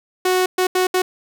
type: tone bursts at uneven times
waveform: sawtooth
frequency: 368.5 Hz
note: F#4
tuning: 7 cents flat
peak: -11 dBFS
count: 4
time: 0.25-0.46 / 0.58-0.67 / 0.75-0.87 / 0.94-1.02 s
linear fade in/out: 5 ms
effects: none